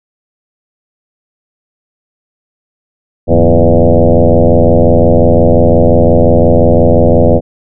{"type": "tone with frequency modulation", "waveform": "sine", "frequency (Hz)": 245.6, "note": "B3", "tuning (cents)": -9, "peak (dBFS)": -3, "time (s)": [3.27, 7.41], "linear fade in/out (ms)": 50, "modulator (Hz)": 85.7, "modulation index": 4.5, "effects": []}